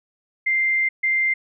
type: tone bursts at uneven times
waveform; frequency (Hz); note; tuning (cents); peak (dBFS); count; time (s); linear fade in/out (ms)
sine; 2093; C7; 0; -17; 2; 0.46-0.89 / 1.03-1.34; 10
effects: none